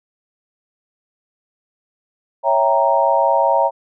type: chord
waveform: sine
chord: C# diminished seventh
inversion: none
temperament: equal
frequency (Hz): 554.4 / 659.3 / 784 / 932.3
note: C#5 / E5 / G5 / Bb5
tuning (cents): 0 / 0 / 0 / 0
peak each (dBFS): -18 / -18 / -20 / -16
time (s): 2.43-3.71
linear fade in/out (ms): 50
effects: none